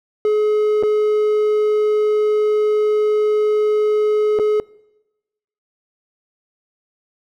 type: tone with dropouts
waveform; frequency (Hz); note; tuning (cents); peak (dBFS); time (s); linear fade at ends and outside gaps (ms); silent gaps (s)
triangle; 424.3; G#4; +37; -11; 0.25-4.6; 1; 0.827-0.834 / 4.389-4.396
effects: noise-tail reverb RT60 1.0 s tail -23 dB re dry